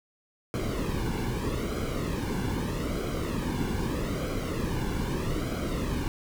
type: noise with flanger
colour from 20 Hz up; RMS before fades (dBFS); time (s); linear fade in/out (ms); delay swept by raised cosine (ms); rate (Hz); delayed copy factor
brown; -30; 0.54-6.08; 0; 1.1 to 1.6; 0.8; -0.7
effects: none